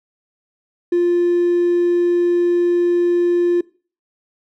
triangle tone with hard clipping, 349.2 Hz, F4, in tune, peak -13 dBFS, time 0.92-3.61 s, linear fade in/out 5 ms, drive 4 dB, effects noise-tail reverb RT60 0.4 s tail -22 dB re dry

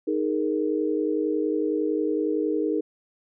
sine chord, D# suspended fourth, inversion none, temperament equal, 311.1 / 415.3 / 466.2 Hz, D#4 / G#4 / A#4, 0 / 0 / 0 cents, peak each -25 / -27 / -28 dBFS, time 0.07-2.81 s, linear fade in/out 10 ms, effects none

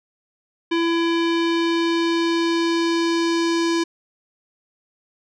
square tone with low-pass filter sweep, 334.9 Hz, E4, 27 cents sharp, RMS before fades -20 dBFS, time 0.71-3.84 s, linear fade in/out 10 ms, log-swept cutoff 3300 to 5500 Hz, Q 1.8, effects none

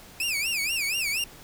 sawtooth tone with vibrato, 2500 Hz, D#7, 8 cents sharp, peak -22 dBFS, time 0.2-1.24 s, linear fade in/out 2 ms, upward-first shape sine, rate 4.2 Hz, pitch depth 210 cents each way, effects pink hiss -48 dBFS RMS until 1.43 s

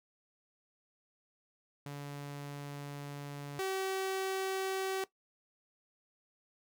sawtooth tone pair in turn, 143.2 / 382.3 Hz, D3 / G4, -43 / -43 cents, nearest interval octave + perfect fourth, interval 1700 cents, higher second, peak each -37 / -29 dBFS, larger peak second, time 1.86-3.59 / 3.59-5.04 s, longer first, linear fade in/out 2 ms, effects noise-tail reverb RT60 0.1 s tail -17 dB re dry

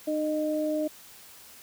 sine tone pair together, 305.3 / 614 Hz, D#4 / D#5, -33 / -23 cents, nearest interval octave, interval 1210 cents, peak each -28 dBFS, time 0.07-0.88 s, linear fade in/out 10 ms, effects white hiss -50 dBFS RMS until 1.62 s

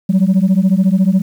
sine beating tone pair, 182.6 / 196.6 Hz, F#3 / G3, -23 / +5 cents, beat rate 14 Hz, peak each -10 dBFS, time 0.09-1.22 s, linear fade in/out 10 ms, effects tanh soft clip ceiling -6 dBFS + 7-bit

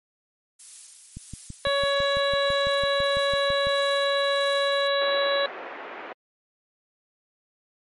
violet noise with tremolo, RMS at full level -38 dBFS, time 0.59-4.88 s, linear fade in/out 10 ms, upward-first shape sine, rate 1.6 Hz, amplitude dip 45%
click train, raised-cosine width 5 ms, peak -24 dBFS, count 16, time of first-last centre 1.17-3.67 s, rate 6 Hz
harmonic tone, 560 Hz, C#5, 18 cents sharp, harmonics 1 / 2 / 3 / 4 / 5 / 6 / 7, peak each -23 / -29 / -29 / -38 / -39 / -37 / -29 dBFS, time 1.65-5.46 s, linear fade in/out 2 ms
pink band-pass noise, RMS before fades -38 dBFS, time 5.01-6.13 s, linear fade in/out 5 ms, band 360 to 2300 Hz, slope 24 dB/octave
effects MP3 48 kbps

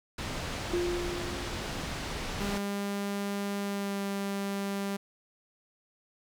pink low-pass noise, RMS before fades -36 dBFS, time 0.18-2.58 s, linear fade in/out 5 ms, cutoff 6000 Hz, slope 12 dB/octave
sine tone with exponential decay, 351 Hz, F4, 9 cents sharp, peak -25 dBFS, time 0.73-2.25 s, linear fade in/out 5 ms, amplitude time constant 330 ms
sawtooth tone with pitch glide, 200.9 to 198.59 Hz, G3 to G3, +43 to +23 cents, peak -27 dBFS, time 2.4-4.97 s, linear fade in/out 10 ms, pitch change -20 cents, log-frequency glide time 3.62-4.02 s
effects none

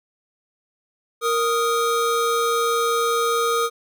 square tone pair together, 466.2 / 1244.6 Hz, A#4 / D#6, 0 / 0 cents, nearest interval octave + perfect fourth, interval 1700 cents, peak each -22 dBFS, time 1.21-3.7 s, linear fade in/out 50 ms, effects none

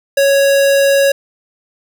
square tone, 554.4 Hz, C#5, in tune, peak -9 dBFS, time 0.17-1.12 s, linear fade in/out 5 ms, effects none

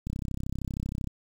click train, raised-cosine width 5 ms, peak -20 dBFS, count 34, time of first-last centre 0.07-1.073 s, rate 32.9 Hz, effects 8-bit

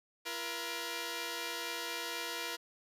5% pulse tone pair together, 339.2 / 475.7 Hz, E4 / A#4, +50 / +35 cents, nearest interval tritone, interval 585 cents, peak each -30 / -27 dBFS, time 0.25-2.57 s, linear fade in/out 20 ms, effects resampled to 32000 Hz

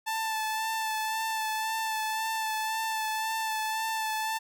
sawtooth tone with vibrato, 880 Hz, A5, in tune, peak -25 dBFS, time 0.06-4.39 s, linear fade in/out 20 ms, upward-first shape sine, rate 1.9 Hz, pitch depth 20 cents each way, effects none

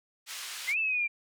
pink band-pass noise, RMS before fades -40 dBFS, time 0.26-0.75 s, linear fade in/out 50 ms, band 2000 to 9800 Hz, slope 12 dB/octave
sine exponential two-way sweep, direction up then down, 1989 to 2671 to 2351 Hz, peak -26 dBFS, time 0.67-1.08 s, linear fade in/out 20 ms, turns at 0.78 s
effects none

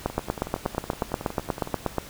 two click trains, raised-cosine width 1 ms, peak -19 / -9 dBFS, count 18 / 17, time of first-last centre 0.1-1.674 / 0.06-1.983 s, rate 10.8 / 8.32 Hz, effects pink hiss -43 dBFS RMS until 2.09 s

